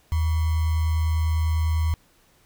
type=tone with sample-and-hold; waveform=sine; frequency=80 Hz; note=D#2; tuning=49 cents sharp; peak=-19 dBFS; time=0.12-1.94 s; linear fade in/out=0 ms; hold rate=1050 Hz; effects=pink hiss -60 dBFS RMS until 2.45 s